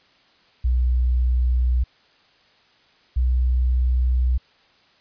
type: tone pair in turn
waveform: sine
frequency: 61.74 / 62.42 Hz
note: B1 / B1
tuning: 0 / +19 cents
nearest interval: unison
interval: 19 cents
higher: second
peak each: -16 dBFS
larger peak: neither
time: 0.64-1.84 / 3.16-4.38 s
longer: second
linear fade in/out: 10 ms
effects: white hiss -57 dBFS RMS until 5 s + resampled to 11025 Hz